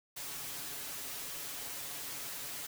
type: noise with comb filter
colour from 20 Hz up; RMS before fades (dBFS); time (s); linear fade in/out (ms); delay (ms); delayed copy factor
white; -42; 0.16-2.67; 10; 7.1; +0.9
effects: none